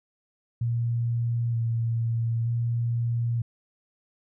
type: tone with vibrato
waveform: sine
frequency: 116.54 Hz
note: A#2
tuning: in tune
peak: -23 dBFS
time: 0.61-3.42 s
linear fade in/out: 5 ms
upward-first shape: square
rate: 0.54 Hz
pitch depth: 18 cents each way
effects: none